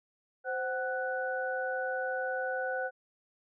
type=tone cluster; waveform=sine; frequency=520 / 751 / 1485 Hz; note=C5 / F#5 / F#6; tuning=-11 / +26 / +6 cents; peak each=-34 / -37 / -35 dBFS; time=0.44-2.91 s; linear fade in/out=50 ms; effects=none